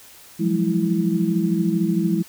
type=tone cluster; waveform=sine; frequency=171 / 184.2 / 208.8 / 328.3 Hz; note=F3 / F#3 / G#3 / E4; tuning=-36 / -7 / +10 / -7 cents; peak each=-23 dBFS; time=0.39-2.23 s; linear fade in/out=20 ms; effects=white hiss -46 dBFS RMS until 2.28 s